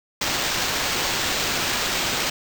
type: noise with sample-and-hold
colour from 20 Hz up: white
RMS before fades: -24 dBFS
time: 0.21-2.3 s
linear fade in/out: 5 ms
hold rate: 11025 Hz
effects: none